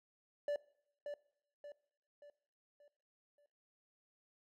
triangle tone with echo, 582 Hz, D5, 16 cents flat, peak -32 dBFS, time 0.48-0.56 s, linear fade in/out 2 ms, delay 580 ms, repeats 5, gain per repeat -7 dB, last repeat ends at 3.46 s, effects noise-tail reverb RT60 0.7 s tail -21 dB re dry

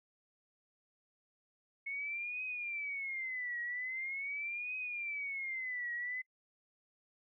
sine tone with vibrato, 2192 Hz, C#7, 20 cents flat, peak -37 dBFS, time 1.86-6.22 s, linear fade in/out 10 ms, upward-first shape triangle, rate 0.43 Hz, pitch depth 250 cents each way, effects noise-tail reverb RT60 0.1 s tail -23 dB re dry

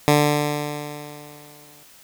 10% pulse tone with exponential decay, 147.7 Hz, D3, 10 cents sharp, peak -4 dBFS, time 0.08-1.83 s, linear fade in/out 0 ms, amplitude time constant 380 ms, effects white hiss -49 dBFS RMS until 2.03 s

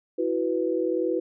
sine chord, E suspended second, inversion none, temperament equal, 329.6 / 370 / 493.9 Hz, E4 / F#4 / B4, 0 / 0 / 0 cents, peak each -27 dBFS, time 0.18-1.2 s, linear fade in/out 10 ms, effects none

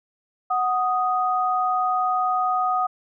sine tone pair together, 740 / 1244.5 Hz, F#5 / D#6, 0 / 0 cents, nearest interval major sixth, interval 900 cents, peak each -22 dBFS, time 0.5-2.87 s, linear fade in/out 10 ms, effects none

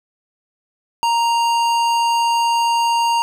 sine tone with hard clipping, 932.3 Hz, A#5, in tune, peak -16 dBFS, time 1.03-3.22 s, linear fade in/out 0 ms, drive 15 dB, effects none

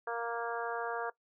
harmonic tone, 233.5 Hz, A#3, 3 cents sharp, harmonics 2 / 3 / 4 / 5 / 6 / 7, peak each -38 / -40 / -41 / -42 / -43 / -43 dBFS, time 0.07-1.1 s, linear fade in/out 5 ms, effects noise-tail reverb RT60 0.1 s tail -19 dB re dry

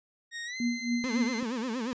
sawtooth tone with pitch glide, 1864.7 to 2069 Hz, A#6 to C7, 0 to -20 cents, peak -32 dBFS, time 0.31-1.43 s, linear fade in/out 50 ms, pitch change +180 cents, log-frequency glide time 0.45-0.57 s
sine tone with tremolo, 239 Hz, A#3, 43 cents sharp, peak -24 dBFS, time 0.6-1.43 s, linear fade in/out 2 ms, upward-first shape triangle, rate 3.7 Hz, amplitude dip 100%
35% pulse tone with vibrato, 239.3 Hz, A#3, 46 cents sharp, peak -29 dBFS, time 1.04-1.93 s, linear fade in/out 0 ms, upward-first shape sine, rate 8.5 Hz, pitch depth 170 cents each way
effects resampled to 16000 Hz

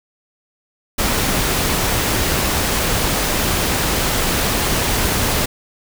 pink noise, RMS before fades -18 dBFS, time 0.98-5.46 s, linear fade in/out 10 ms, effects none

